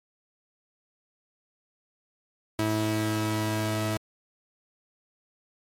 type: tone pair together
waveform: sawtooth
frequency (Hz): 108.1 / 323.9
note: A2 / E4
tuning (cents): -30 / -30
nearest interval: octave + perfect fifth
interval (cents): 1900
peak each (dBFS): -24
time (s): 2.59-3.97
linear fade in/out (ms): 0
effects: MP3 64 kbps